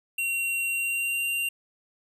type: tone with pitch glide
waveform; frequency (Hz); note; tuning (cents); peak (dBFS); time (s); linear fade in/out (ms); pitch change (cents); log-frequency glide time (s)
square; 2746 to 2773; F7 to F7; -30 to -13; -26; 0.18-1.49; 5; +17; 0.66-1.27
effects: 11-bit